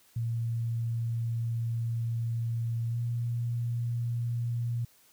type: tone with pitch glide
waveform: sine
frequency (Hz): 115.8 to 118.44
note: A#2 to A#2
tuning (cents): -11 to +28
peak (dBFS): -28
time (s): 0.16-4.85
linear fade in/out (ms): 5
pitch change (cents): +39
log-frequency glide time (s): 2.89-2.98
effects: white hiss -62 dBFS RMS until 5.12 s